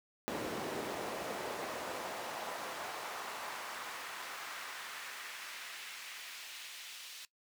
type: noise with high-pass filter sweep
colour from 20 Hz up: brown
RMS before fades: -43 dBFS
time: 0.28-7.25 s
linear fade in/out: 0 ms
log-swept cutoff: 350 to 3300 Hz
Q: 1.1
effects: noise-tail reverb RT60 0.1 s tail -18 dB re dry